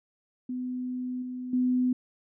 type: tone with level steps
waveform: sine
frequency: 251.6 Hz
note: B3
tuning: 32 cents sharp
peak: -30 / -33 / -22 dBFS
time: 0.49-1.93 s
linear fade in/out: 5 ms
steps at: 1.22 / 1.53 s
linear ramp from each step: 5 ms
effects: none